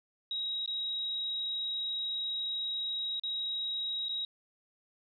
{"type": "tone with dropouts", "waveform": "sine", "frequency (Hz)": 3817, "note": "A#7", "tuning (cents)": 40, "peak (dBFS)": -32, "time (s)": [0.31, 4.25], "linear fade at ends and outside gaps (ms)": 2, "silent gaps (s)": [[0.661, 0.676], [3.197, 3.235], [4.085, 4.092]], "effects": []}